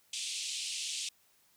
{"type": "band-pass noise", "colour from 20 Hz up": "pink", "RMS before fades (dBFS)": -38, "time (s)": [0.13, 1.09], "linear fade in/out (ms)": 5, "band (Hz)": [2600, 9100], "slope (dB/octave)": 48, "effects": ["white hiss -68 dBFS RMS until 1.56 s"]}